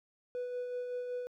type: tone with tremolo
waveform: triangle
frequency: 493.9 Hz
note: B4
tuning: in tune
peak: -31 dBFS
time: 0.35-1.27 s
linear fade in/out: 0 ms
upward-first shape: sine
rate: 5.3 Hz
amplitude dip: 40%
effects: tanh soft clip ceiling -29 dBFS